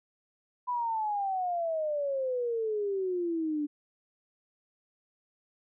sine exponential sweep, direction down, 1000 to 290.1 Hz, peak -28 dBFS, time 0.67-3.67 s, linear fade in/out 20 ms, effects none

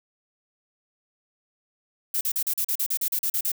violet noise bursts, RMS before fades -25 dBFS, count 13, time 2.14-3.518 s, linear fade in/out 5 ms, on 70 ms, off 39 ms, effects none

